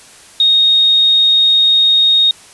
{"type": "tone", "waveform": "sine", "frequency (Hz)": 3723, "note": "A#7", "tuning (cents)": -3, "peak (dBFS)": -7, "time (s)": [0.4, 2.31], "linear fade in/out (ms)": 2, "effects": ["white hiss -40 dBFS RMS until 2.53 s", "resampled to 24000 Hz"]}